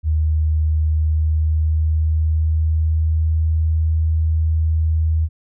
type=tone with pitch glide; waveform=sine; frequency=77.78 to 79.6 Hz; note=D#2 to D#2; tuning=0 to +40 cents; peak=-14 dBFS; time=0.03-5.29 s; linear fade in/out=50 ms; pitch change=+40 cents; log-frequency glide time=0.86-3.48 s; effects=none